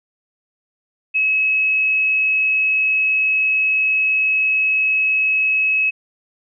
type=tone; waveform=sine; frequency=2571 Hz; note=E7; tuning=44 cents flat; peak=-14 dBFS; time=1.14-5.91 s; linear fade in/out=20 ms; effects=none